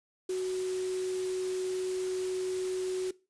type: tone in noise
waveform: sine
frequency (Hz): 371.3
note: F#4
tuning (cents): +6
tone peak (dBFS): -29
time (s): 0.29-3.11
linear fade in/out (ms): 5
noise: white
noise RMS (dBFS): -44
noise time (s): 0.29-3.11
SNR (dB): +12
effects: noise-tail reverb RT60 0.3 s tail -21 dB re dry + resampled to 22050 Hz